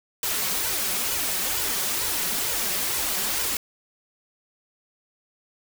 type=noise with flanger; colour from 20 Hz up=white; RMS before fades=-26 dBFS; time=0.23-3.57 s; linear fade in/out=2 ms; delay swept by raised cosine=2 to 5.4 ms; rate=2.2 Hz; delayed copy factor=+0.65; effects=none